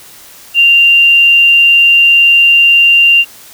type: tone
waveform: sine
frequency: 2781 Hz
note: F7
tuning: 8 cents flat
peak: -3 dBFS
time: 0.54-3.25 s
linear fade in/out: 50 ms
effects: white hiss -36 dBFS RMS until 3.53 s